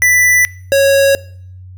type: tone pair in turn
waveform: square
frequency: 1982 / 551.2 Hz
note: B6 / C#5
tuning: +6 / -10 cents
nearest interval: octave + minor seventh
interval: 2216 cents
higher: first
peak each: -8 dBFS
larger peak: neither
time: 0.02-0.45 / 0.72-1.15 s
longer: neither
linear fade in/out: 0 ms
effects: noise-tail reverb RT60 0.6 s tail -21 dB re dry + added 92 Hz sine -31 dBFS peak until 1.77 s